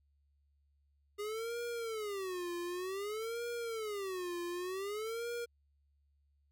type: tone with vibrato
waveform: square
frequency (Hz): 406.2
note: G#4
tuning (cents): -38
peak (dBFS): -38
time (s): 1.18-5.46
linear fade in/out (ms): 20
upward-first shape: sine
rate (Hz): 0.54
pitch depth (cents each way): 270
effects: added 71 Hz sine -70 dBFS peak until 6.51 s